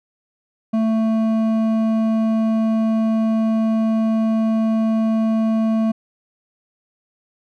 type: tone with hard clipping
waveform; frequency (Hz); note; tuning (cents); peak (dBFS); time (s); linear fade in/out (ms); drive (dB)
triangle; 222; A3; +16; -17; 0.73-5.92; 10; 12
effects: none